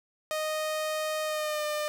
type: tone with pitch glide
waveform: sawtooth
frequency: 620 to 601.7 Hz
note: D#5 to D5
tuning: -6 to +42 cents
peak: -25 dBFS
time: 0.31-1.88 s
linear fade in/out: 0 ms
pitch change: -52 cents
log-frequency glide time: 1.23-1.65 s
effects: none